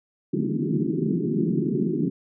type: band-pass noise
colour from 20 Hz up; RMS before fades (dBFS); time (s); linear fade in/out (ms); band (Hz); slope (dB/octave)
pink; -24; 0.33-2.1; 10; 140 to 400; 96
effects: none